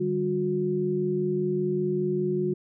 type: tone cluster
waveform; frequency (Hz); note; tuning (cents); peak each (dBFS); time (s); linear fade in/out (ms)
sine; 151.3 / 196.4 / 362.1; D#3 / G3 / F#4; -48 / +4 / -37; -31 / -30 / -25; 0-2.54; 10
effects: none